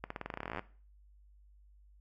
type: accelerating click train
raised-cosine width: 0.5 ms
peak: -23 dBFS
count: 20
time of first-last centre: 0.04-0.594 s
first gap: 64 ms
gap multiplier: 0.9
effects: noise-tail reverb RT60 0.4 s tail -18 dB re dry + added 50 Hz sine -58 dBFS peak until 2 s